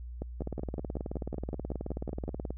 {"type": "two click trains", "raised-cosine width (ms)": 2, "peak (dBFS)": [-22, -22], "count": [40, 12], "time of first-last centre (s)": [[0.42, 2.506], [0.22, 2.28]], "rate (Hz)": [18.7, 5.34], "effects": ["added 60 Hz sine -39 dBFS peak until 2.57 s"]}